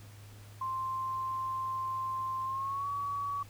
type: tone with pitch glide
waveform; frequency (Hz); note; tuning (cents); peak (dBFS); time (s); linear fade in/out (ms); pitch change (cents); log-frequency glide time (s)
sine; 1050 to 1131.9; C6 to C#6; +6 to +36; -32; 0.61-3.43; 5; +130; 2.44-2.89
effects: added 103 Hz sine -49 dBFS peak until 3.49 s + pink hiss -57 dBFS RMS until 3.49 s